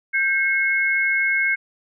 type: tone pair together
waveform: sine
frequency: 1578 / 2176 Hz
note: G6 / C#7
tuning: +11 / -33 cents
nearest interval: tritone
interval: 556 cents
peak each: -21 / -19 dBFS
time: 0.13-1.56 s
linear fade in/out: 20 ms
effects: none